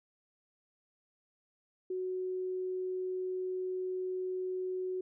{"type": "tone", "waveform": "sine", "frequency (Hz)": 370, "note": "F#4", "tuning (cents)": 0, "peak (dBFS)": -33, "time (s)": [1.9, 5.01], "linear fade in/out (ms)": 5, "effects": []}